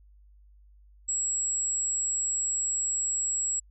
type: tone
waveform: sine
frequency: 7710 Hz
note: B8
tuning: 43 cents flat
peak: -26 dBFS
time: 1.08-3.6 s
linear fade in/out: 10 ms
effects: added 50 Hz sine -53 dBFS peak until 3.7 s